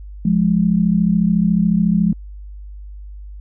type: tone pair together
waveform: sine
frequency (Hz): 174.61 / 208.6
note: F3 / G#3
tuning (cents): 0 / +8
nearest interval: minor third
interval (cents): 308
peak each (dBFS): -15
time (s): 0.25-2.13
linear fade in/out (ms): 5
effects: added 50 Hz sine -31 dBFS peak until 3.4 s